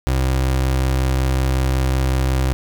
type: tone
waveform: 30% pulse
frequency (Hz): 65.41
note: C2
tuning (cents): 0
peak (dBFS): -13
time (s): 0.07-2.53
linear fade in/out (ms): 0
effects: none